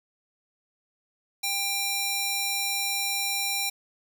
square tone with high-pass filter, 795 Hz, G5, 24 cents sharp, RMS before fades -28 dBFS, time 1.43-3.7 s, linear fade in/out 10 ms, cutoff 2600 Hz, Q 0.53, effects none

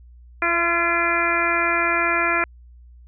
harmonic tone with a mistuned harmonic, 341.9 Hz, F4, 37 cents flat, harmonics 1 / 2 / 3 / 4 / 5 / 6 / 7, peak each -28 / -27 / -27 / -23 / -25 / -26 / -24 dBFS, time 0.42-2.44 s, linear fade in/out 2 ms, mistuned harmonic 2, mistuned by -20 cents, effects added 60 Hz sine -43 dBFS peak until 3.07 s

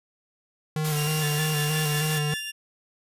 square tone with vibrato, 151.7 Hz, D#3, 44 cents flat, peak -25 dBFS, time 0.76-2.34 s, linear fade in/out 2 ms, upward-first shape square, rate 3.2 Hz, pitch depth 33 cents each way
white noise, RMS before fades -32 dBFS, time 0.84-2.19 s, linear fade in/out 10 ms
sawtooth tone, 2794 Hz, F7, in tune, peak -29 dBFS, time 0.96-2.52 s, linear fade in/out 20 ms
30% pulse tone with tremolo, 1740 Hz, A6, 20 cents flat, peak -28 dBFS, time 1.19-2.52 s, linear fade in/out 50 ms, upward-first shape sine, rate 5.4 Hz, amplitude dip 80%
effects resampled to 32000 Hz

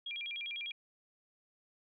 sine tone with vibrato, 2794 Hz, F7, in tune, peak -38 dBFS, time 0.06-0.72 s, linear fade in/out 5 ms, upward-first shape square, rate 10 Hz, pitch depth 280 cents each way, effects none

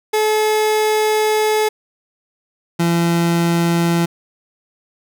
30% pulse tone pair in turn, 429.7 / 169.74 Hz, A4 / F3, -41 / -49 cents, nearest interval octave + major third, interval 1608 cents, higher first, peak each -11 dBFS, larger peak neither, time 0.13-1.69 / 2.79-4.06 s, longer first, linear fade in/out 10 ms, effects none

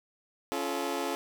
20% pulse chord, Db augmented, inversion none, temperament just, 277.2 / 346.5 / 433.1 Hz, Db4 / F4 / A4, 0 / -14 / -27 cents, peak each -30 dBFS, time 0.52-1.15 s, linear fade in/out 0 ms, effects none

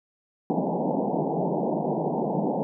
pink band-pass noise, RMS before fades -26 dBFS, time 0.5-2.63 s, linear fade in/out 0 ms, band 150 to 910 Hz, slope 96 dB/octave, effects none

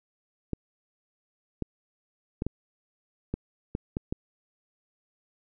clicks, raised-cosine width 3 ms, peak -16 dBFS, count 8, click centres 0.533 / 1.623 / 2.421 / 2.466 / 3.34 / 3.751 / 3.969 / 4.125 s, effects none

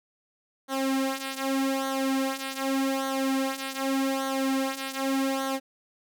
sawtooth tone with flanger, 268.5 Hz, C4, 45 cents sharp, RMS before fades -28 dBFS, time 0.68-5.6 s, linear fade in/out 50 ms, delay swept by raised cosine 0.39 to 3.89 ms, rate 0.84 Hz, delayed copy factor -0.75, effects none

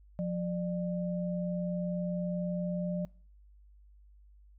sine tone pair together, 177.79 / 598 Hz, F3 / D5, +31 / +31 cents, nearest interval octave + major sixth, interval 2100 cents, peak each -31 / -37 dBFS, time 0.19-3.05 s, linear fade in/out 0 ms, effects noise-tail reverb RT60 0.5 s tail -25 dB re dry + added 50 Hz sine -55 dBFS peak until 4.58 s

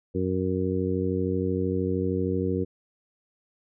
harmonic tone, 93 Hz, F#2, 9 cents sharp, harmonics 1 / 2 / 3 / 4 / 5, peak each -30 / -30 / -30 / -30 / -30 dBFS, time 0.14-2.65 s, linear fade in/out 20 ms, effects none

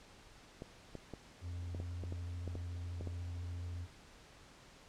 clicks, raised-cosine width 2 ms, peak -31 dBFS, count 11, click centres 0.621 / 0.953 / 1.137 / 1.748 / 1.801 / 2.037 / 2.124 / 2.477 / 2.554 / 3.01 / 3.073 s
triangle tone with vibrato, 87.31 Hz, F2, in tune, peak -38 dBFS, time 1.41-3.88 s, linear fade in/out 50 ms, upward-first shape square, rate 14 Hz, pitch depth 11 cents each way
effects pink hiss -59 dBFS RMS until 4.88 s + low-pass 7000 Hz 12 dB/octave

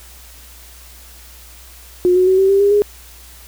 sine tone with pitch steps, 359.4 / 367.8 / 376.4 / 385.2 / 394.2 / 403.4 / 412.8 Hz, F4 / F#4 / F#4 / G4 / G4 / G4 / G#4, +50 / -10 / +30 / -30 / +10 / +50 / -10 cents, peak -9 dBFS, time 2.05-2.82 s, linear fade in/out 0 ms, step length 110 ms, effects added 60 Hz sine -41 dBFS peak until 3.47 s + white hiss -42 dBFS RMS until 3.47 s

